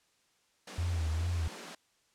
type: high-pass noise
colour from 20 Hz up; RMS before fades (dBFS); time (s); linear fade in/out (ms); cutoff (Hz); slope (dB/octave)
pink; -46; 0.67-1.75; 5; 170; 96
type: tone with vibrato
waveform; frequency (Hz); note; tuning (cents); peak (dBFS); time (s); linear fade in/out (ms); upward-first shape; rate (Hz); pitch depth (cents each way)
sine; 83.1; E2; +15; -29; 0.78-1.48; 5; sine; 2.4; 95
effects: white hiss -71 dBFS RMS until 2.14 s + low-pass 8000 Hz 12 dB/octave